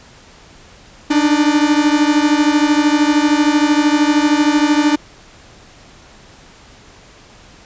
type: beating tone pair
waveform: 45% pulse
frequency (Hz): 292.4 / 305.4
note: D4 / D#4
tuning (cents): -7 / -32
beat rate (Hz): 13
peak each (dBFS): -13 / -15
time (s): 1.1-4.96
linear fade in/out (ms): 10
effects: pink hiss -43 dBFS RMS until 7.65 s + resampled to 16000 Hz